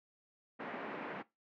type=band-pass noise; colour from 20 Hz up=pink; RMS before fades=-43 dBFS; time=0.59-1.23 s; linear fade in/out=20 ms; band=210 to 2200 Hz; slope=24 dB/octave; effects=noise-tail reverb RT60 0.2 s tail -19 dB re dry + MP3 96 kbps